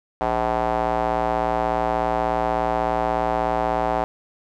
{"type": "tone with band-pass filter", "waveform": "square", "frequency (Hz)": 58.27, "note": "A#1", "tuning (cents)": 0, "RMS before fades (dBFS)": -22, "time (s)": [0.21, 4.04], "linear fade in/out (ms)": 0, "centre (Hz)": 770, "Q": 2.9, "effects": []}